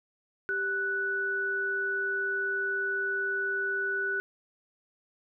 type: tone pair together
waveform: sine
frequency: 392.5 / 1482 Hz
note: G4 / F#6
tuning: +2 / +2 cents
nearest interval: octave + major seventh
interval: 2300 cents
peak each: -35 / -28 dBFS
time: 0.49-4.2 s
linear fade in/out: 0 ms
effects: none